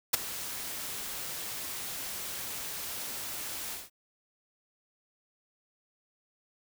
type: noise with ADSR envelope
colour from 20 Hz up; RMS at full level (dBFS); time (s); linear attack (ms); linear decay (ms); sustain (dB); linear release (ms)
white; -21; 0.13-3.9; 12; 11; -17; 180
effects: none